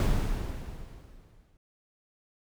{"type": "noise with exponential decay", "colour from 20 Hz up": "brown", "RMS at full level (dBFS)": -22, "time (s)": [0, 1.57], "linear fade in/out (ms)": 1, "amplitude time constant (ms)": 340, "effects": []}